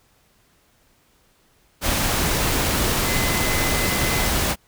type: tone in noise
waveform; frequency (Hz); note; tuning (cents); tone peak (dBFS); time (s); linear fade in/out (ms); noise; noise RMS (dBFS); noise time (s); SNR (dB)
sine; 2039; C7; -45; -28; 3.03-4.31; 50; pink; -21; 1.81-4.56; -10
effects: pink hiss -60 dBFS RMS until 4.67 s